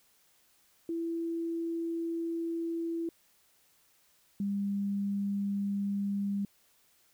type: tone pair in turn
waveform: sine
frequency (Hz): 333.3 / 200.2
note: E4 / G3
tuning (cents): +19 / +37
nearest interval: major sixth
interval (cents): 882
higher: first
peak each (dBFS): -31 / -29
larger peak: second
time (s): 0.89-3.09 / 4.4-6.45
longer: first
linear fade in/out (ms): 2
effects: white hiss -67 dBFS RMS until 7.13 s